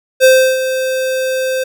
square tone with ADSR envelope, 520 Hz, C5, 11 cents flat, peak -4 dBFS, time 0.2-1.64 s, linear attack 41 ms, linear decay 330 ms, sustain -11 dB, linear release 9 ms, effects none

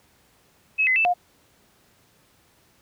sine tone with pitch steps, 2573 / 2035 / 2643 / 712 Hz, E7 / C7 / E7 / F5, -43 / -49 / +4 / +33 cents, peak -17 dBFS, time 0.78-1.14 s, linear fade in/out 20 ms, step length 90 ms, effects pink hiss -60 dBFS RMS until 2.81 s + high-pass 60 Hz 12 dB/octave

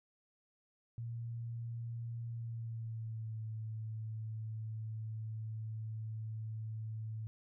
sine tone with pitch glide, 116.54 to 110 Hz, A#2 to A2, 0 to 0 cents, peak -39 dBFS, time 0.98-7.27 s, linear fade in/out 0 ms, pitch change -100 cents, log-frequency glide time 2.28-3.41 s, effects none

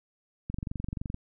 click train, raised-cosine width 5 ms, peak -21 dBFS, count 16, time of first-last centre 0.5-1.144 s, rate 23.3 Hz, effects none

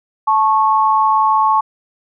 sine tone pair together, 872.3 / 1099 Hz, A5 / C#6, -15 / -15 cents, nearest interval major third, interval 400 cents, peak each -13 dBFS, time 0.27-1.61 s, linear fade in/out 10 ms, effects none

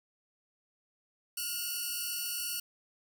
5% pulse tone cluster, 1425 / 2706 / 2925 / 4489 Hz, F6 / E7 / F#7 / C#8, +34 / +45 / -21 / +21 cents, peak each -31 dBFS, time 1.37-2.6 s, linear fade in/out 5 ms, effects none

